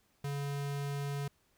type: tone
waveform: square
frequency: 141.7 Hz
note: C#3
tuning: 38 cents sharp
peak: -35 dBFS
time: 0.24-1.28 s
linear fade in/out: 5 ms
effects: pink hiss -72 dBFS RMS until 1.57 s